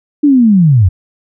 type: linear sweep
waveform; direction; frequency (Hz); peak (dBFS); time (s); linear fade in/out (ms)
sine; down; 301.2 to 82.4; -4; 0.23-0.89; 10
effects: none